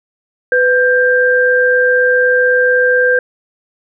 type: tone pair together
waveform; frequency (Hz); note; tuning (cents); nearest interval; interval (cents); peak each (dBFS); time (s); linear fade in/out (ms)
sine; 499.6 / 1586; B4 / G6; +20 / +20; octave + minor sixth; 2000; -11; 0.52-3.19; 2
effects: none